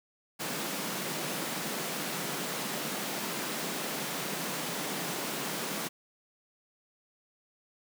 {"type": "high-pass noise", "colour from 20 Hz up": "pink", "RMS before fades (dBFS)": -35, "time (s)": [0.39, 5.89], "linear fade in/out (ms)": 20, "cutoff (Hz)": 150, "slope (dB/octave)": 48, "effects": []}